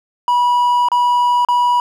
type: tone with dropouts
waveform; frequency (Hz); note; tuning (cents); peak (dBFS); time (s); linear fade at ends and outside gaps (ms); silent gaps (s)
triangle; 974; B5; -24; -9; 0.28-1.8; 1; 0.886-0.917 / 1.449-1.486
effects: none